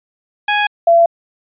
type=tone pair in turn; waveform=15% pulse / sine; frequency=830.6 / 677 Hz; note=G#5 / E5; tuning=0 / +46 cents; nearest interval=major third; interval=354 cents; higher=first; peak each=-6 dBFS; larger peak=neither; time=0.48-0.67 / 0.87-1.06 s; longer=neither; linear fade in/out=5 ms; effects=resampled to 8000 Hz